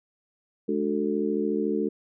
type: harmonic tone with a mistuned harmonic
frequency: 73.9 Hz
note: D2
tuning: 11 cents sharp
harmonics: 3 / 4 / 5 / 6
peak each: -29 / -29 / -29 / -29 dBFS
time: 0.68-1.89 s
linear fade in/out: 10 ms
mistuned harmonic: 3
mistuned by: -81 cents
effects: none